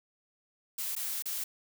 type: noise with dropouts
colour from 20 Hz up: blue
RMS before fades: -35 dBFS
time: 0.78-1.44 s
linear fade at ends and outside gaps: 5 ms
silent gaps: 0.953-0.963 / 1.224-1.256 s
effects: none